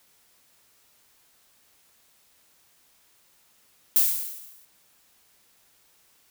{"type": "noise with exponential decay", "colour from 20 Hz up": "violet", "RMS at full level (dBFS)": -17, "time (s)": [3.96, 4.65], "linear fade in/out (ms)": 0, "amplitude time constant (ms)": 150, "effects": ["white hiss -62 dBFS RMS until 6.3 s"]}